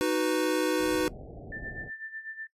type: chord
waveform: square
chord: B major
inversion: first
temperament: equal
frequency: 311.1 / 370 / 493.9 Hz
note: D#4 / F#4 / B4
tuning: 0 / 0 / 0 cents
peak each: -29 / -30 / -30 dBFS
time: 0.01-1.08 s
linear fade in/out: 0 ms
type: low-pass noise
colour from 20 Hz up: pink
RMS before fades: -43 dBFS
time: 0.78-1.91 s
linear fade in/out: 50 ms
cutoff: 760 Hz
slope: 96 dB/octave
type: tone with tremolo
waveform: sine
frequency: 1776 Hz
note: A6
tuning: 16 cents sharp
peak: -35 dBFS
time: 1.52-2.47 s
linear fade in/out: 2 ms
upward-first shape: sine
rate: 8.1 Hz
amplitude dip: 75%
effects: noise-tail reverb RT60 0.1 s tail -20 dB re dry + resampled to 32000 Hz